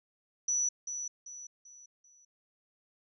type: tone with echo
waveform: sine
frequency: 5920 Hz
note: F#8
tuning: in tune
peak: -27 dBFS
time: 0.48-0.69 s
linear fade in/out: 5 ms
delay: 390 ms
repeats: 4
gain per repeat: -8 dB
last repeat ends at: 2.25 s
effects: none